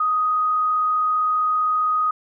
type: tone with frequency modulation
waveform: sine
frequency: 1249 Hz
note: D#6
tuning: 6 cents sharp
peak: -17 dBFS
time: 0-2.11 s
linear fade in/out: 5 ms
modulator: 35.3 Hz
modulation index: 0.26
effects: none